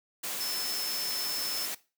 sine tone in noise, 5270 Hz, E8, 1 cent flat, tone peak -33 dBFS, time 0.4-1.66 s, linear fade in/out 10 ms, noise white, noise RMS -35 dBFS, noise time 0.23-1.75 s, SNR -1 dB, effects noise-tail reverb RT60 0.3 s tail -18 dB re dry + high-pass 200 Hz 12 dB/octave

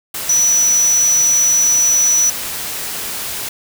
sine tone in noise, 5920 Hz, F#8, in tune, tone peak -10 dBFS, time 0.29-2.3 s, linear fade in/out 5 ms, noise white, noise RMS -24 dBFS, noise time 0.14-3.49 s, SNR +11 dB, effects none

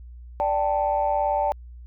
sine chord, D suspended fourth, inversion none, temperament just, 587.3 / 783.1 / 881 Hz, D5 / G5 / A5, 0 / -2 / +2 cents, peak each -24 dBFS, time 0.4-1.52 s, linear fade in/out 0 ms, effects tanh soft clip ceiling -12 dBFS + added 60 Hz sine -39 dBFS peak until 1.86 s

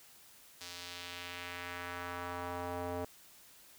square tone with band-pass filter sweep, 88.1 Hz, F2, 16 cents sharp, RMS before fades -42 dBFS, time 0.61-3.05 s, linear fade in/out 0 ms, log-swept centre 5100 to 590 Hz, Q 1.3, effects white hiss -59 dBFS RMS until 3.78 s

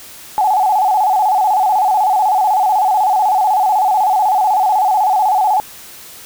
sine tone with vibrato, 798 Hz, G5, 31 cents sharp, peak -10 dBFS, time 0.38-5.6 s, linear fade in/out 0 ms, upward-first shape square, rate 16 Hz, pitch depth 110 cents each way, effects white hiss -36 dBFS RMS until 6.25 s

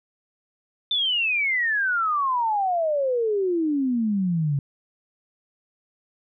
sine exponential sweep, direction down, 3585 to 136.5 Hz, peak -20 dBFS, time 0.91-4.59 s, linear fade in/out 2 ms, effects none

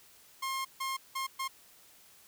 sawtooth tone bursts at uneven times, 1067 Hz, C6, 34 cents sharp, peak -29 dBFS, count 4, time 0.42-0.65 / 0.8-0.97 / 1.15-1.27 / 1.39-1.48 s, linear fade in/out 10 ms, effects white hiss -59 dBFS RMS until 2.27 s

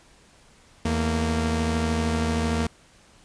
sawtooth tone pair together, 81.2 / 230.5 Hz, E2 / A#3, -26 / -19 cents, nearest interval octave + tritone, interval 1807 cents, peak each -21 dBFS, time 0.85-2.67 s, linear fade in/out 5 ms, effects pink hiss -55 dBFS RMS until 3.24 s + resampled to 22050 Hz

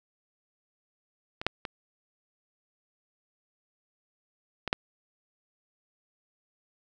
clicks, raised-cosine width 0.3 ms, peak -20 / -7 / -18 / -16 / -7 dBFS, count 5, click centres 1.415 / 1.466 / 1.652 / 4.677 / 4.729 s, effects none

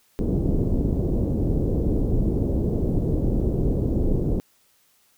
pink low-pass noise, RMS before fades -22 dBFS, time 0.19-4.4 s, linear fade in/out 0 ms, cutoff 440 Hz, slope 24 dB/octave, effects white hiss -62 dBFS RMS until 5.17 s

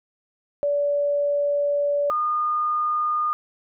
sine tone pair in turn, 576 / 1220.5 Hz, D5 / D#6, -34 / -34 cents, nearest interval octave + minor second, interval 1300 cents, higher second, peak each -19 / -20 dBFS, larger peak first, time 0.63-2.1 / 2.1-3.33 s, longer first, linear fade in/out 0 ms, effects none

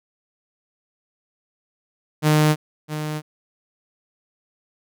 sawtooth tone with echo, 152.7 Hz, D#3, 32 cents flat, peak -10 dBFS, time 2.22-2.56 s, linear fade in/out 50 ms, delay 660 ms, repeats 1, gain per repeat -11 dB, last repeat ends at 3.22 s, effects none

